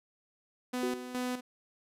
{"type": "tone with tremolo", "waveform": "sawtooth", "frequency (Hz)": 250, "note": "B3", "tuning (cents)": 21, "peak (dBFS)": -28, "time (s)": [0.73, 1.41], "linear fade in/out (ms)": 10, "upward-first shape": "square", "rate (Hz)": 2.4, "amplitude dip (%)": 65}
{"type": "tone with exponential decay", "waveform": "sine", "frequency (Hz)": 372, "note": "F#4", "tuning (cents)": 9, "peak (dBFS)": -29, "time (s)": [0.83, 1.29], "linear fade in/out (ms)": 2, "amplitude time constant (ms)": 100}
{"effects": ["resampled to 32000 Hz"]}